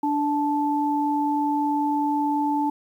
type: tone pair together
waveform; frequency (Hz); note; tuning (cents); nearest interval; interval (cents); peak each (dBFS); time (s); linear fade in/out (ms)
sine; 292.8 / 874.6; D4 / A5; -5 / -11; octave + perfect fifth; 1894; -23; 0.03-2.7; 5
effects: 9-bit